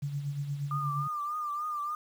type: tone with tremolo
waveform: sine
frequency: 142.5 Hz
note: C#3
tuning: 48 cents sharp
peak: -29 dBFS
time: 0.02-1.08 s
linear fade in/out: 10 ms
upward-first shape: sine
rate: 8.5 Hz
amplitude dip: 55%
type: tone with vibrato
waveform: sine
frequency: 1200 Hz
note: D6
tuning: 37 cents sharp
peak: -31 dBFS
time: 0.71-1.95 s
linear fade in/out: 2 ms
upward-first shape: triangle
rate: 3.4 Hz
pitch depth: 59 cents each way
effects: 9-bit